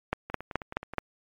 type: two click trains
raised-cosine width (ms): 0.5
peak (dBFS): -11 / -23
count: 5 / 7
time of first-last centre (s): 0.13-0.983 / 0.3-0.936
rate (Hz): 4.69 / 9.43
effects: MP3 64 kbps